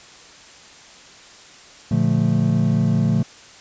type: chord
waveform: triangle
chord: Bb major seventh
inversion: none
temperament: equal with one note detuned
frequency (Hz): 116.54 / 145.82 / 174.61 / 220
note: Bb2 / D3 / F3 / A3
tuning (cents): 0 / -12 / 0 / 0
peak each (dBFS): -19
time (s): 1.91-3.23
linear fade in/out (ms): 5
effects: white hiss -44 dBFS RMS until 3.6 s + resampled to 16000 Hz